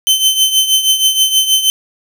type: tone with tremolo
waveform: sawtooth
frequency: 3075 Hz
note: G7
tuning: 34 cents flat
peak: -3 dBFS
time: 0.07-1.7 s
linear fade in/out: 0 ms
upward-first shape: triangle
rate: 6.3 Hz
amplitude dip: 75%
effects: none